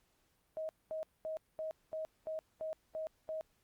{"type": "tone bursts", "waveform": "sine", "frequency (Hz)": 632, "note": "D#5", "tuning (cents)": 27, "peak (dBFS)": -37, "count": 9, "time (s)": [0.57, 3.41], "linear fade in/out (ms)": 0, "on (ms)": 120, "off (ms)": 220, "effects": ["pink hiss -75 dBFS RMS until 3.63 s", "Opus 48 kbps"]}